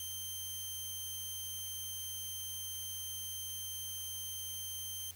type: tone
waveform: 10% pulse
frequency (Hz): 3136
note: G7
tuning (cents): 0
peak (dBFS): -32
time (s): 0-5.11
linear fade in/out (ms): 2
effects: added 87 Hz sine -55 dBFS peak until 5.15 s + white hiss -58 dBFS RMS until 5.15 s